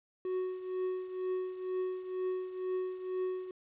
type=tone with tremolo; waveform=triangle; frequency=370 Hz; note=F#4; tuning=in tune; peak=-28 dBFS; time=0.25-3.51 s; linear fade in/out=2 ms; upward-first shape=triangle; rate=2.1 Hz; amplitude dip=75%; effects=resampled to 8000 Hz + 11-bit